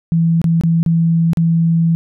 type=tone with dropouts; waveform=sine; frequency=165.8 Hz; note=E3; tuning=10 cents sharp; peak=-10 dBFS; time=0.12-1.95 s; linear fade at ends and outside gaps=0 ms; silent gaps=0.416-0.442 / 0.611-0.636 / 0.83-0.862 / 1.333-1.372 s; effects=none